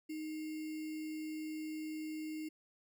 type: tone with sample-and-hold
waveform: sine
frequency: 311.1 Hz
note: D#4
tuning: in tune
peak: -39 dBFS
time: 0.09-2.49 s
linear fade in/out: 10 ms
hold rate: 2450 Hz
effects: none